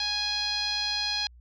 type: tone with low-pass filter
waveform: 10% pulse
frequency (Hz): 830.6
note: G#5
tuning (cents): 0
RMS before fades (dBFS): -29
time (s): 0-1.27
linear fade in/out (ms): 2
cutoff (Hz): 4500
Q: 6
effects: added 60 Hz sine -49 dBFS peak until 1.4 s